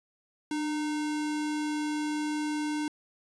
sine tone with sample-and-hold, 299.8 Hz, D4, 36 cents sharp, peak -28 dBFS, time 0.51-2.88 s, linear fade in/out 2 ms, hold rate 1225 Hz, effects resampled to 22050 Hz

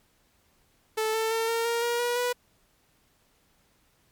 sawtooth tone with pitch steps, 437.7 / 444.8 / 452.1 / 459.5 / 467 / 474.6 / 482.3 / 490.2 Hz, A4 / A4 / A4 / A#4 / A#4 / A#4 / B4 / B4, -9 / +19 / +47 / -25 / +3 / +31 / -41 / -13 cents, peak -21 dBFS, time 0.97-2.33 s, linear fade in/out 10 ms, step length 170 ms, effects pink hiss -66 dBFS RMS until 4.11 s + MP3 96 kbps

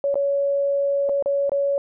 sine tone with dropouts, 561 Hz, C#5, 21 cents sharp, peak -18 dBFS, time 0.04-1.78 s, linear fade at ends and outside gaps 1 ms, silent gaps 0.143-0.155 / 1.09-1.094 / 1.225-1.259 / 1.495-1.518 s, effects none

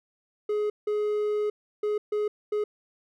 triangle tone bursts at uneven times, 419.9 Hz, G#4, 19 cents sharp, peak -22 dBFS, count 5, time 0.49-0.7 / 0.87-1.5 / 1.83-1.98 / 2.12-2.28 / 2.52-2.64 s, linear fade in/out 5 ms, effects none

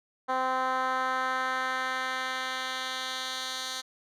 10% pulse tone with band-pass filter sweep, 258.9 Hz, C4, 18 cents flat, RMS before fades -31 dBFS, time 0.28-3.82 s, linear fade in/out 20 ms, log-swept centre 900 to 4700 Hz, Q 1.3, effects none

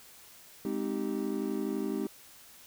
triangle chord, Ab major seventh, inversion none, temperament just, 207.7 / 259.6 / 311.5 / 389.3 Hz, Ab3 / C4 / Eb4 / G4, 0 / -13 / +2 / -12 cents, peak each -34 dBFS, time 0.65-2.07 s, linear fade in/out 2 ms, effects white hiss -54 dBFS RMS until 2.66 s

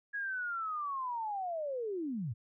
sine linear sweep, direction down, 1674 to 97 Hz, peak -34 dBFS, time 0.13-2.34 s, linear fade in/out 20 ms, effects none

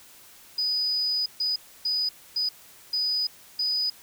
sine tone bursts at uneven times, 4970 Hz, D#8, 3 cents flat, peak -23 dBFS, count 6, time 0.58-1.26 / 1.4-1.56 / 1.85-2.09 / 2.36-2.49 / 2.93-3.27 / 3.59-3.9 s, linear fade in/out 5 ms, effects white hiss -51 dBFS RMS until 4.02 s

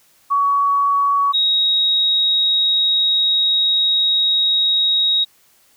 sine tone pair in turn, 1126 / 3787 Hz, C#6 / A#7, +27 / +27 cents, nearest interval octave + major sixth, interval 2100 cents, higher second, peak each -13 dBFS, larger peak neither, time 0.3-1.33 / 1.33-5.25 s, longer second, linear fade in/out 20 ms, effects white hiss -55 dBFS RMS until 5.76 s

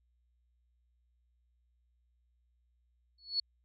sine tone with exponential growth, 4396 Hz, C#8, 15 cents flat, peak -26 dBFS, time 3.18-3.4 s, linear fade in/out 5 ms, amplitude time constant 46 ms, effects added 60 Hz sine -70 dBFS peak until 3.64 s

